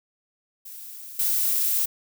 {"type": "noise with level steps", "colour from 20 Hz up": "violet", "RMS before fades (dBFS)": [-40, -23], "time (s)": [0.65, 1.86], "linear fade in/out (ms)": 10, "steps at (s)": 1.19, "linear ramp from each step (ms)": 5, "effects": []}